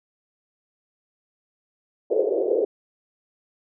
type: band-pass noise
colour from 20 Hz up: white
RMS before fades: -22 dBFS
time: 2.1-2.65 s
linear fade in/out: 5 ms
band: 380 to 520 Hz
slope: 48 dB/octave
effects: none